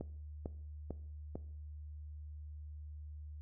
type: click train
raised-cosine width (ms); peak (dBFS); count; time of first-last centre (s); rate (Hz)
2; -27; 4; 0.01-1.355; 2.23
effects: noise-tail reverb RT60 0.6 s tail -18 dB re dry + added 75 Hz sine -45 dBFS peak until 3.41 s